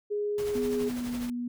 sine tone, 414.3 Hz, G#4, 4 cents flat, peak -27 dBFS, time 0.1-0.9 s, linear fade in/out 20 ms
pink noise with tremolo, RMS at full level -40 dBFS, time 0.38-1.3 s, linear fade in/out 2 ms, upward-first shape triangle, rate 12 Hz, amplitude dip 55%
sine tone with pitch glide, 248.8 to 242.6 Hz, B3 to B3, +13 to -31 cents, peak -30 dBFS, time 0.55-1.48 s, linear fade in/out 5 ms, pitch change -44 cents, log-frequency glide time 0.76-1.13 s
effects none

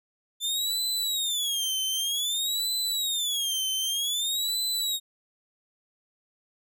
sawtooth tone with vibrato, 3520 Hz, A7, in tune, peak -23 dBFS, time 0.4-5 s, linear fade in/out 50 ms, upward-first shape sine, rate 0.53 Hz, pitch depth 230 cents each way, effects none

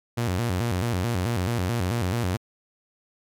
sawtooth tone with vibrato, 103.83 Hz, G#2, in tune, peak -19 dBFS, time 0.17-2.37 s, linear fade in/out 10 ms, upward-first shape square, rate 4.6 Hz, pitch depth 230 cents each way, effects MP3 96 kbps

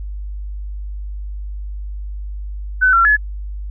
sine tone with pitch steps, 1510 / 1362 / 1705 Hz, F#6 / F6 / G#6, +35 / -44 / +45 cents, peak -9 dBFS, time 2.81-3.17 s, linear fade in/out 20 ms, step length 120 ms, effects added 50 Hz sine -24 dBFS peak until 3.7 s

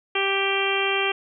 harmonic tone with a mistuned harmonic, 392 Hz, G4, in tune, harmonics 1 / 2 / 3 / 4 / 5 / 6 / 7 / 8, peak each -26 / -30 / -30 / -32 / -32 / -27 / -28 / -29 dBFS, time 0.15-1.12 s, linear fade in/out 5 ms, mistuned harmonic 8, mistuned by +16 cents, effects none

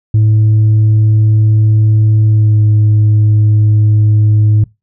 sine tone with pitch glide, 108.1 to 106.43 Hz, A2 to G#2, -30 to +43 cents, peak -3 dBFS, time 0.14-4.64 s, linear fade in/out 5 ms, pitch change -27 cents, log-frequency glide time 2.27-2.61 s, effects noise-tail reverb RT60 0.2 s tail -23 dB re dry + tanh soft clip ceiling -4 dBFS

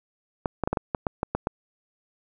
clicks, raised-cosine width 1 ms, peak -10 dBFS, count 10, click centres 0.458 / 0.637 / 0.675 / 0.73 / 0.772 / 0.948 / 1.068 / 1.231 / 1.35 / 1.471 s, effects none

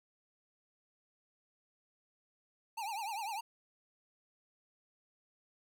square tone with vibrato, 853 Hz, G#5, 46 cents sharp, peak -38 dBFS, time 2.77-3.41 s, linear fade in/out 10 ms, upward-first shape triangle, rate 10 Hz, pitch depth 190 cents each way, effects none

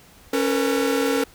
45% pulse tone cluster, 276.5 / 452.7 / 492.6 Hz, C#4 / A4 / B4, -4 / +49 / -5 cents, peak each -23 / -23 / -25 dBFS, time 0.33-1.24 s, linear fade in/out 5 ms, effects pink hiss -50 dBFS RMS until 1.34 s

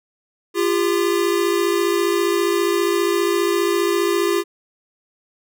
square tone pair together, 345.5 / 400.4 Hz, F4 / G4, -19 / +37 cents, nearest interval minor third, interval 256 cents, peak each -20 dBFS, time 0.54-4.44 s, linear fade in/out 50 ms, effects none

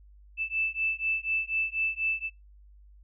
sine beating tone pair, 2637 / 2641.1 Hz, E7 / E7, 0 / +3 cents, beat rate 4.1 Hz, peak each -30 dBFS, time 0.37-2.3 s, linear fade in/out 50 ms, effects noise-tail reverb RT60 0.2 s tail -24 dB re dry + added 50 Hz sine -51 dBFS peak until 3.03 s

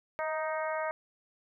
harmonic tone with a mistuned harmonic, 311.6 Hz, D#4, 3 cents sharp, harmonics 2 / 3 / 4 / 5 / 6 / 7, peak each -33 / -37 / -39 / -41 / -43 / -44 dBFS, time 0.19-0.91 s, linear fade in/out 0 ms, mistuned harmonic 2, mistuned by +20 cents, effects none

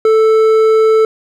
triangle tone with hard clipping, 440 Hz, A4, in tune, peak -8 dBFS, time 0.05-1.05 s, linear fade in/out 2 ms, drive 10 dB, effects none

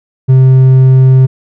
sine tone with hard clipping, 130.81 Hz, C3, in tune, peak -3 dBFS, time 0.28-1.27 s, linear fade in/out 20 ms, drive 3 dB, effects none

